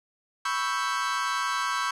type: chord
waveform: 40% pulse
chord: C# half-diminished seventh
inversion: third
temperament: equal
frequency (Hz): 987.8 / 1108.7 / 1318.5 / 1568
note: B5 / C#6 / E6 / G6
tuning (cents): 0 / 0 / 0 / 0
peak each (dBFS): -32 / -29 / -31 / -31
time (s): 0.45-1.91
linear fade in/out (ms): 5
effects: low-pass 8000 Hz 12 dB/octave